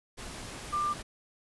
sine tone in noise, 1190 Hz, D6, 22 cents sharp, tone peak -27 dBFS, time 0.72-0.94 s, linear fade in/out 20 ms, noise pink, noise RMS -42 dBFS, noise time 0.17-1.03 s, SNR +12 dB, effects resampled to 24000 Hz

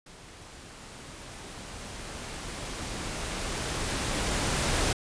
pink noise with level ramp, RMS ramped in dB -49 to -26 dBFS, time 0.06-4.93 s, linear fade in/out 5 ms, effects resampled to 22050 Hz

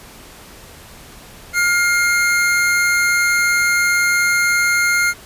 square tone pair together, 1409.8 / 2127 Hz, F6 / C7, +16 / +28 cents, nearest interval perfect fifth, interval 712 cents, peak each -17 dBFS, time 1.53-5.14 s, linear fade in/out 50 ms, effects pink hiss -40 dBFS RMS until 5.25 s + resampled to 32000 Hz

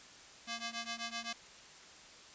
5% pulse ring-modulated tone, 466.2 Hz, A#4, in tune, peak -25 dBFS, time 0.47-1.33 s, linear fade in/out 5 ms, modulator 237 Hz, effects white hiss -55 dBFS RMS until 2.34 s + resampled to 16000 Hz

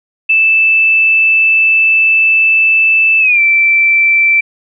sine tone with pitch glide, 2637 to 2336 Hz, E7 to D7, 0 to -10 cents, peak -6 dBFS, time 0.29-4.41 s, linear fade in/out 10 ms, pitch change -210 cents, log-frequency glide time 3.2-3.4 s, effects none

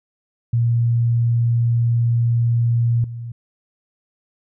sine tone with level steps, 117.7 Hz, A#2, 17 cents sharp, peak -14 / -27 dBFS, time 0.53-3.32 s, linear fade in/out 5 ms, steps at 3.04 s, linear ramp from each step 2 ms, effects none

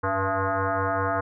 sine tone with frequency modulation, 287 Hz, D4, 40 cents flat, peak -22 dBFS, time 0.03-1.21 s, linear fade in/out 10 ms, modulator 193 Hz, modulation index 6.4, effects none

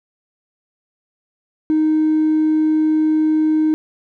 sine tone with hard clipping, 311.1 Hz, D#4, in tune, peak -13 dBFS, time 1.7-3.74 s, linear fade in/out 0 ms, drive 1 dB, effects none

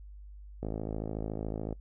click train, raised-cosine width 2 ms, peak -22 dBFS, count 60, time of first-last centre 0.63-1.727 s, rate 53.8 Hz, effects noise-tail reverb RT60 0.1 s tail -22 dB re dry + added 50 Hz sine -45 dBFS peak until 1.8 s

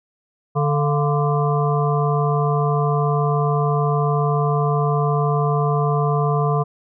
harmonic tone with a mistuned harmonic, 146.83 Hz, D3, in tune, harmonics 1 / 3 / 5 / 7 / 8, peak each -18 / -23 / -25 / -26 / -27 dBFS, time 0.55-6.64 s, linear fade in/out 20 ms, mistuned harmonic 5, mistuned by -82 cents, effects none

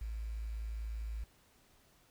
sine tone with quantisation, 55 Hz, A1, in tune, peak -37 dBFS, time 0.01-1.24 s, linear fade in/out 5 ms, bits 10, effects pink hiss -67 dBFS RMS until 2.1 s

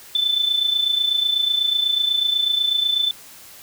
sine tone with amplitude modulation, 3520 Hz, A7, in tune, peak -14 dBFS, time 0.15-3.11 s, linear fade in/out 2 ms, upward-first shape sine, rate 28.1 Hz, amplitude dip 65%, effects white hiss -43 dBFS RMS until 3.62 s

